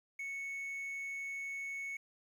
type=tone with quantisation; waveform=triangle; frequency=2212 Hz; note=C#7; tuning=4 cents flat; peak=-37 dBFS; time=0.19-1.97 s; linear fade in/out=5 ms; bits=11; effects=none